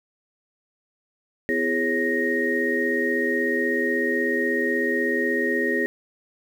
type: tone cluster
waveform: sine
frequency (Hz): 252 / 335.7 / 412 / 546 / 1866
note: B3 / E4 / G#4 / C#5 / A#6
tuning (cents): +35 / +32 / -14 / -26 / +1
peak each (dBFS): -28 / -28 / -26 / -31 / -24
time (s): 1.49-5.86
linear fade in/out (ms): 0
effects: 8-bit